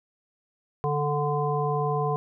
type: harmonic tone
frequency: 146.83 Hz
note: D3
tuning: in tune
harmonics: 1 / 3 / 5 / 7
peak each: -27 / -28 / -30 / -30 dBFS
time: 0.84-2.16 s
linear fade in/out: 0 ms
effects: none